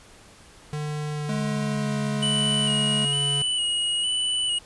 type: tone with pitch glide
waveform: square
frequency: 150 to 141.99 Hz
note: D3 to C#3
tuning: +37 to +42 cents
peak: -28 dBFS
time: 0.73-3.42 s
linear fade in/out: 0 ms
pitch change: -95 cents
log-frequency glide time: 1.12-1.97 s
type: tone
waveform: square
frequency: 211.4 Hz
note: G#3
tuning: 31 cents sharp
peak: -27 dBFS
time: 1.29-3.05 s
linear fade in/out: 2 ms
type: tone with vibrato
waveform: square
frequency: 2935 Hz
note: F#7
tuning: 15 cents flat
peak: -23 dBFS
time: 2.22-4.59 s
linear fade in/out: 10 ms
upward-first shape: square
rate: 1.1 Hz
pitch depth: 26 cents each way
effects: pink hiss -50 dBFS RMS until 4.65 s + resampled to 24000 Hz